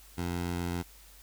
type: tone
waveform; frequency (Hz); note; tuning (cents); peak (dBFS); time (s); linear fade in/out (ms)
15% pulse; 87.31; F2; 0; -25; 0.17-0.83; 20
effects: added 50 Hz sine -55 dBFS peak until 1.22 s + white hiss -56 dBFS RMS until 1.22 s